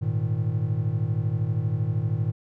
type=chord; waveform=triangle; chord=Ab suspended second; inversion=none; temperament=equal; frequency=103.83 / 116.54 / 155.56 Hz; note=Ab2 / Bb2 / Eb3; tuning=0 / 0 / 0 cents; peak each=-25 / -24 / -27 dBFS; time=0.01-2.32 s; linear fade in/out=20 ms; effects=none